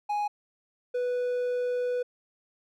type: tone pair in turn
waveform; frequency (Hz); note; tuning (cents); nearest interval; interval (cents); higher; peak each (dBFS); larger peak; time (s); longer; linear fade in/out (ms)
triangle; 830 / 493.5; G#5 / B4; -1 / -1; major sixth; 900; first; -24; neither; 0.09-0.28 / 0.94-2.03; second; 10
effects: none